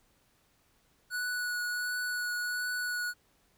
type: tone with vibrato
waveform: square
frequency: 1470 Hz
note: F#6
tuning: 12 cents flat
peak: -32 dBFS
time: 1.1-3.14 s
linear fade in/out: 50 ms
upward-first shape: triangle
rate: 1.4 Hz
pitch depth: 14 cents each way
effects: pink hiss -69 dBFS RMS until 3.57 s